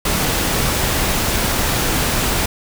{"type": "noise", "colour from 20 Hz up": "pink", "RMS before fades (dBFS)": -18, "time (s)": [0.05, 2.46], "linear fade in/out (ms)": 5, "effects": []}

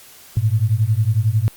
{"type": "beating tone pair", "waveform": "sine", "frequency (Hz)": [103.83, 114.83], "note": ["G#2", "A#2"], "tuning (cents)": [0, -26], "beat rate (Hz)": 11, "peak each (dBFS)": -17, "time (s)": [0.37, 1.48], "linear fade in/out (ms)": 0, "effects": ["white hiss -44 dBFS RMS until 1.56 s", "Opus 48 kbps"]}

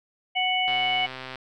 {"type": "harmonic tone", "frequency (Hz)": 740, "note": "F#5", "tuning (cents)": 0, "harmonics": [1, 3, 4], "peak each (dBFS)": [-26, -26, -26], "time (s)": [0.35, 1.07], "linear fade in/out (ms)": 20}
{"type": "click train", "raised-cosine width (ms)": 0.3, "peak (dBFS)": -20, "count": 89, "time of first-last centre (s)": [0.68, 1.357], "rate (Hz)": 130}
{"effects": []}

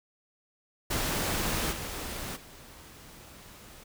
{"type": "noise with level steps", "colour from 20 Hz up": "pink", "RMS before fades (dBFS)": [-30, -37, -50], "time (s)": [0.9, 3.84], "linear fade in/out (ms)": 10, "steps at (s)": [1.71, 2.35], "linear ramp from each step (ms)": 20, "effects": []}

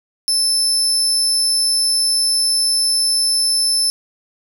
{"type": "tone", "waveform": "30% pulse", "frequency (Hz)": 5274, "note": "E8", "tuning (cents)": 0, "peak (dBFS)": -10, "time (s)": [0.28, 3.9], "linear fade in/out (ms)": 0, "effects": []}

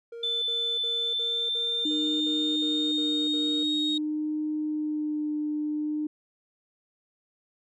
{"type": "tone bursts", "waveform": "triangle", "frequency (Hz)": 466.2, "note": "A#4", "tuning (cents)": 0, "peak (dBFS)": -35, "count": 10, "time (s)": [0.12, 3.633], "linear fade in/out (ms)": 5, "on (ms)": 300, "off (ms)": 57}
{"type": "tone with pitch glide", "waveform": "sine", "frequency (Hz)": [3520, 3751], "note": ["A7", "A#7"], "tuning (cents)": [0, 10], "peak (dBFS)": -25, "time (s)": [0.23, 3.98], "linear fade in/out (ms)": 5, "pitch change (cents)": 110, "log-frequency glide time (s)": [0.95, 3.73]}
{"type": "tone with vibrato", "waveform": "sine", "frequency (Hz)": 303.1, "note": "D#4", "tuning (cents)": -45, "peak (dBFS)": -26, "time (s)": [1.85, 6.07], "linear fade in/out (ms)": 5, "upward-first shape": "sine", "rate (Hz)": 0.48, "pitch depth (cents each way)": 14}
{"effects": ["tanh soft clip ceiling -18 dBFS"]}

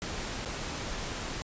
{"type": "noise with dropouts", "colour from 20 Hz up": "pink", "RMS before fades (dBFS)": -36, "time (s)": [0.02, 1.42], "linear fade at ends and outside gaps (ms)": 0, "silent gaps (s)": [0.45, 0.458], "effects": ["resampled to 16000 Hz"]}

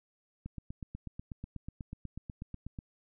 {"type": "click train", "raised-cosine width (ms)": 5, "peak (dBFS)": -28, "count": 20, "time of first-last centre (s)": [0.46, 2.788], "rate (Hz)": 8.16, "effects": []}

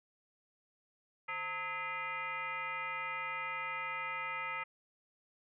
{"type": "tone with frequency modulation", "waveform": "sine", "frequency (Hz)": 1661.2, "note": "G#6", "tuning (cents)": 0, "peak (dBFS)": -36, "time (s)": [1.28, 4.64], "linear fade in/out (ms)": 10, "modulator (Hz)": 379, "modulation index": 2.1, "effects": []}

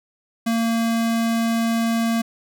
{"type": "tone", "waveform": "square", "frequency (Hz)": 228.9, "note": "A#3", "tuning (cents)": -31, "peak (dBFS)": -19, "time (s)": [0.46, 2.22], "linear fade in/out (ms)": 10, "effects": []}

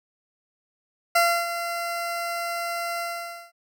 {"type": "tone with ADSR envelope", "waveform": "20% pulse", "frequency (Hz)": 685, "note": "F5", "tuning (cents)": -34, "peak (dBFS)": -11, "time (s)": [1.15, 3.52], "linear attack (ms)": 8, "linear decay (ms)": 300, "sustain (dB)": -11, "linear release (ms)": 520, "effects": []}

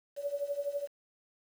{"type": "tone with tremolo", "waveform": "sine", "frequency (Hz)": 570, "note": "C#5", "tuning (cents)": 48, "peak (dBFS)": -28, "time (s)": [0.16, 0.88], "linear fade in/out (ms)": 50, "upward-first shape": "triangle", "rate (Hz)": 12, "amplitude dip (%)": 90, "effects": ["9-bit"]}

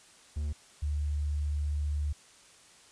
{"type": "tone pair in turn", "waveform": ["triangle", "sine"], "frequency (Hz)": [74.2, 73.77], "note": ["D2", "D2"], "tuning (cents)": [18, 8], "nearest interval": "unison", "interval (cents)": 10, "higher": "first", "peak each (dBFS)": [-28, -28], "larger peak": "neither", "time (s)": [[0.36, 0.53], [0.82, 2.13]], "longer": "second", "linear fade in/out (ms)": 10, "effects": ["white hiss -57 dBFS RMS until 2.91 s", "resampled to 22050 Hz"]}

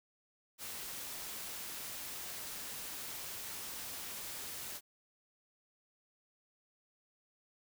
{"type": "noise", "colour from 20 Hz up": "white", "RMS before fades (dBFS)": -44, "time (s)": [0.58, 4.81], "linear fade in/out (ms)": 50, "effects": []}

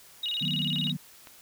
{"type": "tone with vibrato", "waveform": "sine", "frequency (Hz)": 3300, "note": "G#7", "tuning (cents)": -12, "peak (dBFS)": -28, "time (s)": [0.23, 0.92], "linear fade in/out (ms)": 5, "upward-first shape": "square", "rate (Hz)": 18, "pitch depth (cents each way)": 240}
{"type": "chord", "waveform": "sine", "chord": "B major seventh", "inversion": "first", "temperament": "just", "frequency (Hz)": [154.34, 185.21, 231.5, 246.9], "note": ["D#3", "F#3", "A#3", "B3"], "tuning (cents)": [-14, 2, -12, 0], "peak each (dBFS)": [-32, -34, -38, -38], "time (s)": [0.41, 0.97], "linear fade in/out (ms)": 10}
{"type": "clicks", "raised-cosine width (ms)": 0.3, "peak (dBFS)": -30, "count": 3, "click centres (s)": [0.762, 0.873, 1.272]}
{"effects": ["white hiss -53 dBFS RMS until 1.41 s"]}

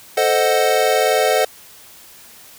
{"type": "chord", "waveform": "square", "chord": "A diminished seventh", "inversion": "none", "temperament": "equal", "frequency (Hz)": [440, 523.3, 622.3, 740], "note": ["A4", "C5", "Eb5", "Gb5"], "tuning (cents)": [0, 0, 0, 0], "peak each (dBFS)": -20, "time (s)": [0.17, 1.45], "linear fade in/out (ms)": 5, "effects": ["white hiss -43 dBFS RMS until 2.58 s"]}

